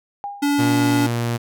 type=tone with exponential decay; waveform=sine; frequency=809 Hz; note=G#5; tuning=46 cents flat; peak=-23 dBFS; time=0.24-0.7 s; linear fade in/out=0 ms; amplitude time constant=100 ms
type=tone; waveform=square; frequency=286.5 Hz; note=D4; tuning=43 cents flat; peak=-17 dBFS; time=0.42-1.07 s; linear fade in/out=10 ms
type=tone with pitch glide; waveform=sawtooth; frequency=119 to 118.18 Hz; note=A#2 to A#2; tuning=+36 to +24 cents; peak=-16 dBFS; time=0.58-1.38 s; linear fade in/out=20 ms; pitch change=-12 cents; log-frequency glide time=0.7-1.17 s
effects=none